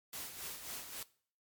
white noise with tremolo, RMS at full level -43 dBFS, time 0.13-1.03 s, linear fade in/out 2 ms, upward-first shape sine, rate 3.7 Hz, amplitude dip 55%, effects noise-tail reverb RT60 0.5 s tail -20 dB re dry + MP3 96 kbps

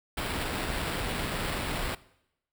pink noise with sample-and-hold, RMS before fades -32 dBFS, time 0.17-1.95 s, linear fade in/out 5 ms, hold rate 6300 Hz, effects noise-tail reverb RT60 0.8 s tail -20 dB re dry

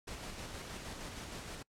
pink noise with tremolo, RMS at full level -44 dBFS, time 0.07-1.63 s, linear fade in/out 10 ms, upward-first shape square, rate 6.4 Hz, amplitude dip 25%, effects noise-tail reverb RT60 0.1 s tail -25 dB re dry + low-pass 9000 Hz 12 dB/octave

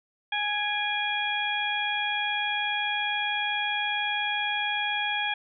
harmonic tone with a mistuned harmonic, 830.6 Hz, G#5, in tune, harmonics 1 / 2 / 3 / 4, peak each -31 / -31 / -31 / -31 dBFS, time 0.32-5.34 s, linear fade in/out 5 ms, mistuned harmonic 3, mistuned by -53 cents, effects none

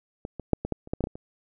clicks, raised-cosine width 2 ms, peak -20 / -21 / -6 / -16 / -13 / -30 / -14 / -16 / -11 / -23 / -26 dBFS, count 11, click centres 0.251 / 0.397 / 0.533 / 0.65 / 0.723 / 0.874 / 0.935 / 1.007 / 1.04 / 1.071 / 1.155 s, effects none

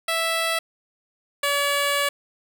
10% pulse tone pair in turn, 659 / 569.8 Hz, E5 / C#5, -1 / +48 cents, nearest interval minor third, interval 251 cents, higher first, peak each -13 / -12 dBFS, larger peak second, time 0.08-0.59 / 1.43-2.09 s, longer second, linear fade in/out 5 ms, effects none

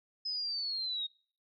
sine linear sweep, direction down, 5110 to 3722 Hz, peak -33 dBFS, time 0.25-1.07 s, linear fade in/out 10 ms, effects noise-tail reverb RT60 0.5 s tail -26 dB re dry

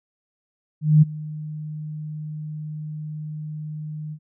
sine tone with ADSR envelope, 153 Hz, D#3, 29 cents flat, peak -8 dBFS, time 0.81-4.19 s, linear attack 210 ms, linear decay 19 ms, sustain -21 dB, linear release 68 ms, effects none

